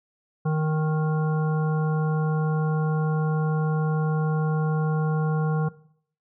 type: harmonic tone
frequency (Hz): 155.56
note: D#3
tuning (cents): 0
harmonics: 1 / 3 / 5 / 7 / 9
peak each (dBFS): -21 / -31 / -35 / -38 / -40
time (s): 0.45-5.69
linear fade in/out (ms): 10
effects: noise-tail reverb RT60 0.6 s tail -18 dB re dry